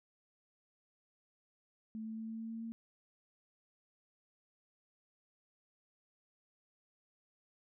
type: tone with pitch steps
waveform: sine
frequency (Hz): 220 / 221.3 / 222.6 / 223.8 / 225.1 / 226.4 / 227.8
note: A3 / A3 / A3 / A3 / A3 / A3 / A#3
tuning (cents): 0 / +10 / +20 / +30 / +40 / +50 / -40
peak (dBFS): -40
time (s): 1.95-2.72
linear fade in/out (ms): 0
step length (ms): 110
effects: none